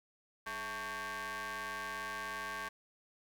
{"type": "ring-modulated tone", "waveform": "sawtooth", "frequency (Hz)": 233.1, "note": "A#3", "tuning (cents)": 0, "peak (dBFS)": -32, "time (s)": [0.46, 2.69], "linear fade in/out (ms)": 10, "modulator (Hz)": 1350, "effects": ["12-bit"]}